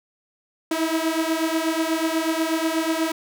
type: beating tone pair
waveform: sawtooth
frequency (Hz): 318.9 / 327.1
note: D#4 / E4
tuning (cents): +43 / -13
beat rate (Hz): 8.2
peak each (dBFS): -20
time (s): 0.71-3.12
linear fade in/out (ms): 5
effects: none